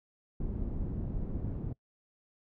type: low-pass noise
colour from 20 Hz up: pink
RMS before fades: -35 dBFS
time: 0.4-1.73 s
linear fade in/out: 5 ms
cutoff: 250 Hz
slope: 12 dB/octave
effects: noise-tail reverb RT60 0.1 s tail -23 dB re dry